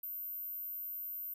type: tone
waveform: sine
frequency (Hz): 13590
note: G#9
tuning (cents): +39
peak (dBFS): -39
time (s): 0.03-1.34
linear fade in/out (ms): 5
effects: none